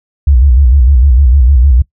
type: tone with vibrato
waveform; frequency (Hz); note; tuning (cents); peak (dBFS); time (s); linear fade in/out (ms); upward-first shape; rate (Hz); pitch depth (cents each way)
sine; 65.1; C2; -8; -3; 0.27-1.82; 5; square; 6.6; 140
effects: noise-tail reverb RT60 0.1 s tail -21 dB re dry